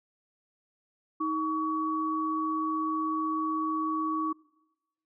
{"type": "tone pair together", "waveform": "sine", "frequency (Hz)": [315.4, 1129], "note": ["D#4", "C#6"], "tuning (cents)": [24, 31], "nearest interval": "octave + minor seventh", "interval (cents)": 2207, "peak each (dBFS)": [-30, -29], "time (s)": [1.2, 4.33], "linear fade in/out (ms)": 10, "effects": ["noise-tail reverb RT60 1.0 s tail -22 dB re dry"]}